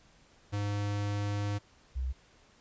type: tone pair in turn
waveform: square / sine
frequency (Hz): 102.4 / 64.51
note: G#2 / C2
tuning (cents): -24 / -24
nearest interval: minor sixth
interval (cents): 800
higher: first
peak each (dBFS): -31 / -30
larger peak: second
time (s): 0.52-1.59 / 1.95-2.13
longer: first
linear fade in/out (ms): 20
effects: pink hiss -62 dBFS RMS until 2.6 s + resampled to 16000 Hz